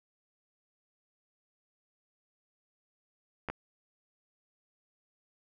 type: clicks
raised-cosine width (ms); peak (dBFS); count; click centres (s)
0.5; -20; 2; 3.487 / 3.5
effects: none